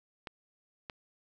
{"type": "clicks", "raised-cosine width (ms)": 0.3, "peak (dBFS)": [-24, -24], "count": 2, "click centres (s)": [0.272, 0.898], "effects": []}